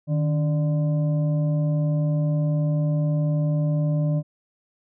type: tone with frequency modulation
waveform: sine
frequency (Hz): 153.1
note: D#3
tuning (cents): -28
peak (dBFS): -19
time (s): 0.07-4.23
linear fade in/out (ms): 50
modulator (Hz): 438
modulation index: 0.46
effects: none